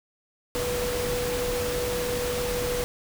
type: tone in noise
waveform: sine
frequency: 490 Hz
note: B4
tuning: 14 cents flat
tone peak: -27 dBFS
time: 0.55-2.84 s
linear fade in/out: 0 ms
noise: pink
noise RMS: -31 dBFS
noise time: 0.55-2.84 s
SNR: +1 dB
effects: none